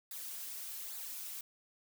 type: noise with flanger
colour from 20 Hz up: blue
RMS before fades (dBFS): -44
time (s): 0.11-1.41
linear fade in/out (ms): 2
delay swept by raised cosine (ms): 0.33 to 5.93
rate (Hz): 1.2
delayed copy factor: -0.6
effects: none